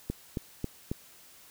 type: click train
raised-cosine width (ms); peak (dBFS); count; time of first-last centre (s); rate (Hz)
3; -18; 4; 0.1-0.915; 3.68
effects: white hiss -55 dBFS RMS until 1.5 s